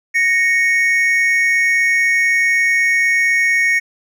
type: tone pair together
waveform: triangle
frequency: 1864.7 / 2216 Hz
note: A#6 / C#7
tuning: 0 / -1 cents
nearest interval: minor third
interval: 299 cents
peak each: -13 dBFS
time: 0.14-3.8 s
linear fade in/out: 20 ms
effects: none